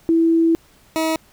sine / 20% pulse tone pair in turn, 329.6 / 320 Hz, E4 / D#4, 0 / +49 cents, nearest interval minor second, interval 51 cents, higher first, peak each -12 / -13 dBFS, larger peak first, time 0.09-0.55 / 0.96-1.16 s, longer first, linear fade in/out 0 ms, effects pink hiss -53 dBFS RMS until 1.32 s

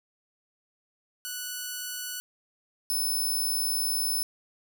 5% pulse tone pair in turn, 1479 / 5260 Hz, F#6 / E8, -1 / -5 cents, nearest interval octave + minor seventh, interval 2196 cents, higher second, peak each -22 / -20 dBFS, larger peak second, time 1.25-2.2 / 2.9-4.23 s, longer second, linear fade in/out 0 ms, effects none

